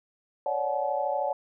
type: chord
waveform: sine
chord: D major seventh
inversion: third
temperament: equal with one note detuned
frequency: 554.4 / 587.3 / 740 / 858.4 Hz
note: C#5 / D5 / F#5 / A5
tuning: 0 / 0 / 0 / -43 cents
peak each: -31 dBFS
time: 0.46-1.33 s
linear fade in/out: 2 ms
effects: none